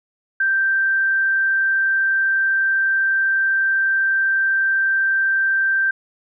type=tone; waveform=sine; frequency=1568 Hz; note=G6; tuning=in tune; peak=-15 dBFS; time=0.4-5.91 s; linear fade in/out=5 ms; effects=none